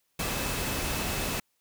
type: tone in noise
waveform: sine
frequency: 2600 Hz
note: E7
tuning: 24 cents flat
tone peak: -41 dBFS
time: 0.19-1.4 s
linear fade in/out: 5 ms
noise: pink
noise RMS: -31 dBFS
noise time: 0.19-1.4 s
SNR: -13 dB
effects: white hiss -74 dBFS RMS until 1.6 s